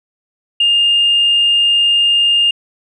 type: tone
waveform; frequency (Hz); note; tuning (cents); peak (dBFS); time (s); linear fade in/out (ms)
sine; 2819; F7; +16; -8; 0.6-2.51; 5
effects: tanh soft clip ceiling -4 dBFS